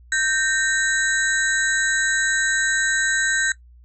sine tone cluster, 1558 / 1838 / 3945 / 6690 / 7700 Hz, G6 / A#6 / B7 / G#8 / B8, -11 / -25 / -3 / +12 / -45 cents, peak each -21 / -23 / -30 / -30 / -28 dBFS, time 0.12-3.52 s, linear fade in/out 2 ms, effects noise-tail reverb RT60 0.1 s tail -18 dB re dry + added 60 Hz sine -45 dBFS peak until 3.84 s

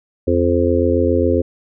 harmonic tone with a mistuned harmonic, 87.31 Hz, F2, in tune, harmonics 1 / 3 / 4 / 5 / 6, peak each -19 / -19 / -19 / -19 / -19 dBFS, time 0.27-1.42 s, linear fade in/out 10 ms, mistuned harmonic 1, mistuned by -41 cents, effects none

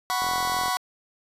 sawtooth chord, F# suspended fourth, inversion none, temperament just, 740 / 986.7 / 1110 Hz, F#5 / B5 / C#6, 0 / -2 / +2 cents, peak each -24 dBFS, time 0.1-0.77 s, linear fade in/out 0 ms
click train, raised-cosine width 1 ms, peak -22 dBFS, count 21, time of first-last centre 0.22-0.682 s, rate 43.3 Hz
effects resampled to 32000 Hz

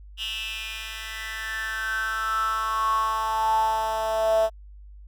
10% pulse tone with high-pass filter sweep, 220.5 Hz, A3, 4 cents sharp, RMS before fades -26 dBFS, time 0.17-4.5 s, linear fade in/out 50 ms, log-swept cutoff 2900 to 630 Hz, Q 9.9, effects added 50 Hz sine -42 dBFS peak until 5.07 s

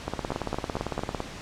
two click trains, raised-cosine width 1 ms, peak -15 / -14 dBFS, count 4 / 21, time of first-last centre 0.32-0.993 / 0.08-1.204 s, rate 4.46 / 17.8 Hz, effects pink hiss -40 dBFS RMS until 1.41 s + low-pass 6000 Hz 12 dB/octave

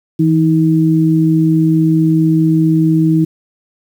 sine tone pair together, 162.23 / 317.6 Hz, E3 / D#4, -27 / +36 cents, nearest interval octave, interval 1163 cents, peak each -11 dBFS, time 0.19-3.25 s, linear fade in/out 10 ms, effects 7-bit

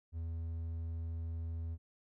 triangle tone, 82.41 Hz, E2, in tune, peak -35 dBFS, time 0.12-1.78 s, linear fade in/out 50 ms, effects none

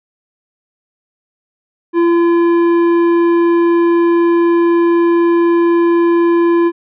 sine tone with tanh clipping, 340.5 Hz, F4, 44 cents flat, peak -10 dBFS, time 1.93-6.72 s, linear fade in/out 50 ms, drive 11 dB, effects none

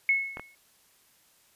sine tone with exponential decay, 2189 Hz, C#7, 22 cents flat, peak -18 dBFS, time 0.09-0.55 s, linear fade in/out 1 ms, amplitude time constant 100 ms
clicks, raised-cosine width 0.5 ms, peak -22 dBFS, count 2, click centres 0.371 / 0.396 s
effects white hiss -63 dBFS RMS until 1.55 s + resampled to 32000 Hz

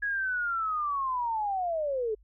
sine linear sweep, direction down, 1675 to 415.3 Hz, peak -27 dBFS, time 0.02-2.15 s, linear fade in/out 10 ms, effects added 50 Hz sine -56 dBFS peak until 2.23 s

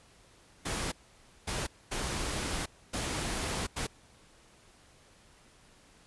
pink noise bursts at uneven times, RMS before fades -34 dBFS, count 5, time 0.65-0.92 / 1.47-1.67 / 1.91-2.66 / 2.93-3.67 / 3.76-3.87 s, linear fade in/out 10 ms, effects pink hiss -60 dBFS RMS until 6.06 s + resampled to 24000 Hz

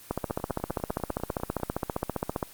two click trains, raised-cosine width 1 ms, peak -23 / -13 dBFS, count 15 / 36, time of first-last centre 0.3-1.7 / 0.11-2.428 s, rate 10 / 15.1 Hz, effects white hiss -49 dBFS RMS until 2.53 s + Opus 24 kbps

